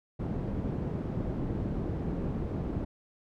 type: low-pass noise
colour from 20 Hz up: white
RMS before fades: -33 dBFS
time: 0.19-2.85 s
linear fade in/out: 10 ms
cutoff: 240 Hz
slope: 12 dB/octave
effects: none